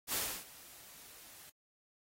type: noise with ADSR envelope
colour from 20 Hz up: white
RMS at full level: -34 dBFS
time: 0.07-1.5 s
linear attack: 58 ms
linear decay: 310 ms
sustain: -21 dB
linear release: 7 ms
effects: AAC 48 kbps